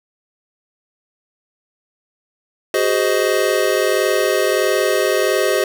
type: chord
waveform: square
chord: Ab dominant seventh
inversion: third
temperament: just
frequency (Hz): 373.8 / 415.3 / 519.1 / 623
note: Gb4 / Ab4 / C5 / Eb5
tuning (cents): +18 / 0 / -14 / +2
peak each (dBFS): -21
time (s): 2.74-5.64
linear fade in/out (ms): 2
effects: none